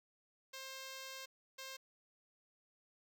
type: tone bursts at uneven times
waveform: 5% pulse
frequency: 530 Hz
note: C5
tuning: 22 cents sharp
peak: -35 dBFS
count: 2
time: 0.53-1.26 / 1.58-1.77 s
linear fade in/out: 10 ms
effects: none